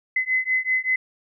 sine beating tone pair, 2032 / 2037.2 Hz, B6 / C7, +49 / -47 cents, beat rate 5.2 Hz, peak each -23 dBFS, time 0.16-0.96 s, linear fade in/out 5 ms, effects none

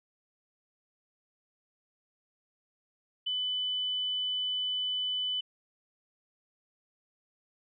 sine tone, 3000 Hz, F#7, 23 cents sharp, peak -29 dBFS, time 3.26-5.41 s, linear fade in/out 10 ms, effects none

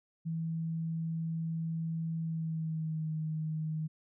sine tone with pitch glide, 163.2 to 156.73 Hz, E3 to D#3, -17 to +13 cents, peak -32 dBFS, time 0.25-3.88 s, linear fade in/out 20 ms, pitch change -70 cents, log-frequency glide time 2.2-3.11 s, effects none

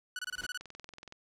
sawtooth tone bursts, 1480 Hz, F#6, in tune, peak -32 dBFS, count 8, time 0.16-0.575 s, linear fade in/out 2 ms, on 30 ms, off 25 ms
pink noise with exponential growth, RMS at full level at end -42 dBFS, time 0.25-0.46 s, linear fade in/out 5 ms, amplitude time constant 44 ms
click train, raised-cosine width 0.2 ms, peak -30 dBFS, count 12, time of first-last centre 0.61-1.124 s, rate 21.4 Hz
effects low-pass 10000 Hz 12 dB/octave

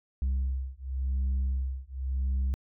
sine beating tone pair, 65.41 / 66.32 Hz, C2 / C2, 0 / +24 cents, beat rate 0.91 Hz, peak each -28 / -28 dBFS, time 0.22-2.54 s, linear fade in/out 0 ms, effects tanh soft clip ceiling -24 dBFS

